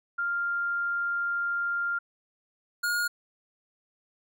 sine / square tone pair in turn, 1396.9 / 1429.6 Hz, F6 / F6, 0 / +40 cents, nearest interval unison, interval 40 cents, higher second, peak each -26 dBFS, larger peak neither, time 0.18-1.99 / 2.83-3.08 s, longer first, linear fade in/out 10 ms, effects none

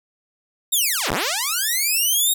5% pulse linear two-way sweep, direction down then up, 3800 to 48.85 to 3800 Hz, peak -9 dBFS, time 0.72-2.34 s, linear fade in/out 10 ms, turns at 1.11 s, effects none

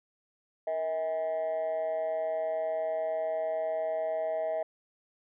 sine tone with amplitude modulation, 640 Hz, D#5, 49 cents sharp, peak -23 dBFS, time 0.67-4.63 s, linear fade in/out 5 ms, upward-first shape sine, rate 171 Hz, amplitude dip 80%, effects tanh soft clip ceiling -25 dBFS

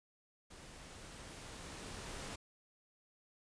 pink noise with level ramp, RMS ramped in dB -55 to -45 dBFS, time 0.5-2.36 s, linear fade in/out 10 ms, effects resampled to 22050 Hz

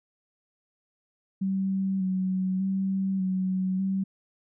sine tone with vibrato, 189.7 Hz, F#3, 43 cents sharp, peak -24 dBFS, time 1.41-4.04 s, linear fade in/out 10 ms, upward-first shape square, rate 0.84 Hz, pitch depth 24 cents each way, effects none

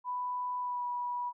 sine tone with pitch glide, 992 to 976.1 Hz, B5 to B5, +7 to -21 cents, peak -32 dBFS, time 0.04-1.33 s, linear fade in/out 50 ms, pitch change -28 cents, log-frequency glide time 0.59-0.85 s, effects none

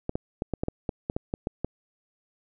clicks, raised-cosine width 2 ms, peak -14 dBFS, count 12, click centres 0.094 / 0.155 / 0.421 / 0.537 / 0.635 / 0.684 / 0.892 / 1.099 / 1.165 / 1.339 / 1.471 / 1.646 s, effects none

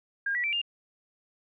sine tone with pitch steps, 1615 / 1942.9 / 2337 / 2812 Hz, G#6 / B6 / D7 / F7, -49 / -29 / -9 / +11 cents, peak -26 dBFS, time 0.26-0.616 s, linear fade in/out 5 ms, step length 89 ms, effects none

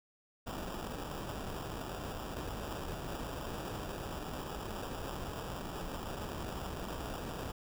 pink noise with sample-and-hold, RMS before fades -41 dBFS, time 0.46-7.52 s, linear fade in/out 10 ms, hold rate 2100 Hz, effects none

